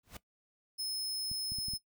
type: noise with exponential growth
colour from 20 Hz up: pink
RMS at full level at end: -41 dBFS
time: 0.03-0.17 s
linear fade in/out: 5 ms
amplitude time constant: 30 ms
type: tone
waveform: sawtooth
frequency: 5190 Hz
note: E8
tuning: 28 cents flat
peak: -32 dBFS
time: 0.78-1.78 s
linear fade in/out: 20 ms
type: clicks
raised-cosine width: 5 ms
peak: -34 dBFS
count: 5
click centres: 1.315 / 1.52 / 1.586 / 1.684 / 1.736 s
effects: noise-tail reverb RT60 0.1 s tail -17 dB re dry